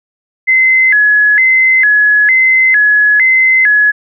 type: tone with vibrato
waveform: sine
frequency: 1864.7 Hz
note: A#6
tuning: in tune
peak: -5 dBFS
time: 0.47-3.92 s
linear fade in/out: 20 ms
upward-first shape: square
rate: 1.1 Hz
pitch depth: 170 cents each way
effects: none